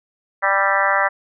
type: harmonic tone with a mistuned harmonic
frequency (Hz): 196.6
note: G3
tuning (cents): +5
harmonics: 3 / 4 / 5 / 6 / 7 / 8 / 9 / 10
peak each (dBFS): -23 / -23 / -23 / -23 / -23 / -23 / -23 / -23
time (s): 0.42-1.09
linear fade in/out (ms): 20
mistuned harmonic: 7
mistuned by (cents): -31
effects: none